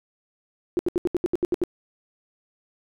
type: tone bursts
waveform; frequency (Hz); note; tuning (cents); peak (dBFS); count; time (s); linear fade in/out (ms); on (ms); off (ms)
sine; 352.2; F4; +15; -18; 10; 0.77-1.637; 0; 21; 73
effects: none